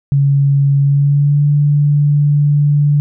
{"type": "tone with pitch glide", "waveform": "sine", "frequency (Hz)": [140, 145.86], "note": ["C#3", "D3"], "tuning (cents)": [18, -12], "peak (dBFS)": -8, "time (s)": [0.12, 3], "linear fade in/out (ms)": 0, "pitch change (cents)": 70, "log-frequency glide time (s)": [0.8, 1.46], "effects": []}